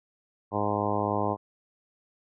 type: harmonic tone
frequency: 103.5 Hz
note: G#2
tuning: 5 cents flat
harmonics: 1 / 2 / 3 / 4 / 5 / 6 / 7 / 8 / 9 / 10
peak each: -34 / -34 / -34 / -34 / -34 / -34 / -34 / -34 / -34 / -34 dBFS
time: 0.51-1.37 s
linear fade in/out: 50 ms
effects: none